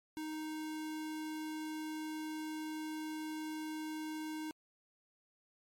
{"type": "tone", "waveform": "square", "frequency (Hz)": 311.1, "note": "D#4", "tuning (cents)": 0, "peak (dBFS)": -40, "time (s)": [0.17, 4.51], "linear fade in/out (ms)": 0, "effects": ["MP3 64 kbps"]}